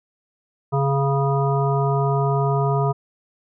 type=harmonic tone with a mistuned harmonic; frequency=138.59 Hz; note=C#3; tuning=in tune; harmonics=1 / 3 / 5 / 7 / 9; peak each=-19 / -24 / -26 / -27 / -29 dBFS; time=0.72-2.93 s; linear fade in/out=20 ms; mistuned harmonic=9; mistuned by=-17 cents; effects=none